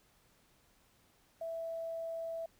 sine tone with quantisation, 659.3 Hz, E5, in tune, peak -37 dBFS, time 1.41-2.46 s, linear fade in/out 5 ms, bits 11, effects pink hiss -69 dBFS RMS until 2.59 s

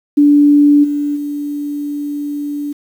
sine tone with level steps, 290.7 Hz, D4, 18 cents flat, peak -5 / -14 / -18 dBFS, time 0.17-2.73 s, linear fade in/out 10 ms, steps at 0.83 / 1.15 s, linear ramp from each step 20 ms, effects 7-bit

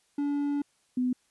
triangle / sine tone pair in turn, 287 / 251 Hz, D4 / B3, -40 / +28 cents, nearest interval major second, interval 232 cents, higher first, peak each -24 dBFS, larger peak neither, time 0.18-0.62 / 0.97-1.13 s, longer first, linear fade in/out 5 ms, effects white hiss -69 dBFS RMS until 1.3 s + resampled to 24000 Hz

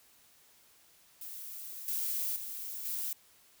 violet noise with level steps, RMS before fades -44 / -34 / -41 / -36 dBFS, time 1.21-3.13 s, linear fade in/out 2 ms, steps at 1.88 / 2.36 / 2.85 s, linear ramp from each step 2 ms, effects white hiss -63 dBFS RMS until 3.6 s

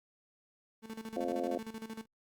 35% pulse tone with tremolo, 222.1 Hz, A3, 16 cents sharp, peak -38 dBFS, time 0.82-2.06 s, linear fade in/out 50 ms, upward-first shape square, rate 13 Hz, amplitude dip 75%
harmonic tone, 87.31 Hz, F2, in tune, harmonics 3 / 4 / 5 / 6 / 7 / 8, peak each -39 / -38 / -43 / -38 / -42 / -39 dBFS, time 1.16-1.58 s, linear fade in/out 5 ms
effects Opus 48 kbps

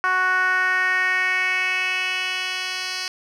10% pulse tone with band-pass filter sweep, 370 Hz, F#4, in tune, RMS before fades -22 dBFS, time 0.04-3.08 s, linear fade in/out 0 ms, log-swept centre 1300 to 4100 Hz, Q 3.3, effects none

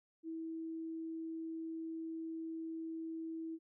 sine tone, 324.9 Hz, E4, 25 cents flat, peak -40 dBFS, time 0.23-3.59 s, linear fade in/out 50 ms, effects none

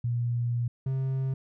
sine / triangle tone pair in turn, 119.6 / 132.97 Hz, A#2 / C3, +45 / +28 cents, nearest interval major second, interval 183 cents, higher second, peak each -25 / -24 dBFS, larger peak second, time 0.04-0.68 / 0.86-1.34 s, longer first, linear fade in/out 5 ms, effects none

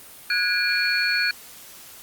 sine tone cluster, 1461 / 1650 / 2395 / 4364 Hz, F#6 / G#6 / D7 / C#8, -22 / -12 / +33 / -28 cents, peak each -25 dBFS, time 0.3-1.31 s, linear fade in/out 2 ms, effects white hiss -44 dBFS RMS until 2.02 s + Opus 32 kbps

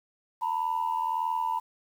sine tone pair together, 901.3 / 983 Hz, A5 / B5, +41 / -8 cents, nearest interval major second, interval 151 cents, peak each -28 dBFS, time 0.41-1.6 s, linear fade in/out 20 ms, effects tanh soft clip ceiling -20 dBFS + 9-bit

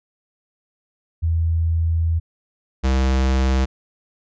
sine / square tone pair in turn, 82.41 / 65.57 Hz, E2 / C2, 0 / +4 cents, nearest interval major third, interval 396 cents, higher first, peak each -16 dBFS, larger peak neither, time 1.22-2.2 / 2.83-3.66 s, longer first, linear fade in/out 20 ms, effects resampled to 16000 Hz

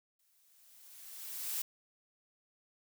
blue noise with exponential growth, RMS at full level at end -35 dBFS, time 0.19-1.62 s, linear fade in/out 5 ms, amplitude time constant 310 ms, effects none

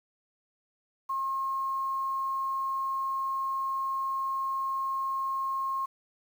sine tone with quantisation, 1074 Hz, C6, 45 cents sharp, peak -28 dBFS, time 1.09-5.86 s, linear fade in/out 10 ms, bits 9, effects none

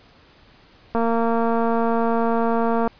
click train, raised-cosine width 1 ms, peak -9 dBFS, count 444, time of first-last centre 0.95-2.876 s, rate 230 Hz, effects pink hiss -52 dBFS RMS until 2.99 s + resampled to 11025 Hz

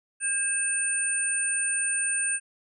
sine tone cluster, 1608 / 2616 / 8980 Hz, G6 / E7 / C#9, +44 / -14 / +21 cents, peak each -32 / -33 / -25 dBFS, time 0.2-2.4 s, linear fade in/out 50 ms, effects none

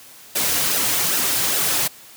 white noise with flanger, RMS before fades -20 dBFS, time 0.35-1.88 s, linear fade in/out 10 ms, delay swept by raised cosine 0.89 to 5.09 ms, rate 2.5 Hz, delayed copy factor -0.6, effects white hiss -44 dBFS RMS until 2.16 s + high-pass 80 Hz 12 dB/octave

